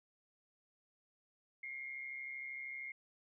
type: tone with amplitude modulation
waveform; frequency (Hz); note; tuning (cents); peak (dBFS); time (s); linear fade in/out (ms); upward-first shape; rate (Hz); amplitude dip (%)
sine; 2136; C7; +35; -40; 1.63-2.92; 5; sine; 133; 55
effects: none